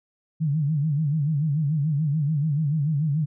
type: tone with vibrato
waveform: sine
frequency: 149.8 Hz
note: D3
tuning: 35 cents sharp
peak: -20 dBFS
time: 0.4-3.26 s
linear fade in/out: 20 ms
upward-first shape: sine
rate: 6.9 Hz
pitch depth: 130 cents each way
effects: none